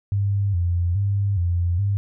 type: tone with vibrato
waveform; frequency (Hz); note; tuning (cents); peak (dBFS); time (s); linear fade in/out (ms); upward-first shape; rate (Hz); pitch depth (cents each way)
sine; 93.4; F#2; +17; -18; 0.12-1.97; 0; square; 1.2; 120
effects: none